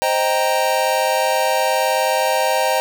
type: chord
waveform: square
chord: C minor seventh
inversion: none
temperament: equal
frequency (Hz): 523.3 / 622.3 / 784 / 932.3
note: C5 / Eb5 / G5 / Bb5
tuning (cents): 0 / 0 / 0 / 0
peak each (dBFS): -22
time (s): 0.02-2.8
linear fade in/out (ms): 0
effects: none